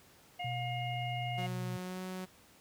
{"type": "harmonic tone", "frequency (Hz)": 713, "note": "F5", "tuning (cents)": 36, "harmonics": [1, 3, 4], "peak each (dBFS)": [-38, -43, -44], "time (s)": [0.39, 1.47], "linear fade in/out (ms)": 10}
{"type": "tone", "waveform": "sine", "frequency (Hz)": 123.47, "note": "B2", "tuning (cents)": 0, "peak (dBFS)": -36, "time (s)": [0.44, 1.77], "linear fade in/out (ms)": 5}
{"type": "tone with pitch glide", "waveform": "sawtooth", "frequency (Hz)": [182.5, 185.26], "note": ["F#3", "F#3"], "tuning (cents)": [-24, 2], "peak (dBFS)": -35, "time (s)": [1.37, 2.26], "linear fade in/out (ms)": 20, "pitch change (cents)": 26, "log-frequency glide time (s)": [1.83, 2.01]}
{"effects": ["pink hiss -61 dBFS RMS until 2.6 s", "high-pass 80 Hz 12 dB/octave"]}